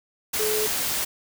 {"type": "tone in noise", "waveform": "sine", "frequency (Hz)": 429.1, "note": "A4", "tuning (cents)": -43, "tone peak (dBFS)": -24, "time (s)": [0.39, 0.67], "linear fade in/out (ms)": 10, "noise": "white", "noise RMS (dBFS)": -26, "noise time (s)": [0.33, 1.05], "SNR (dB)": -1, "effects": []}